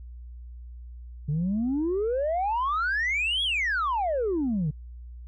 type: exponential two-way sweep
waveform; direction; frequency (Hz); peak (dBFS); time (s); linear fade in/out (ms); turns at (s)
sine; up then down; 141 to 3391 to 141; -22; 1.28-4.71; 10; 3.43
effects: tanh soft clip ceiling -21 dBFS + added 60 Hz sine -39 dBFS peak until 5.27 s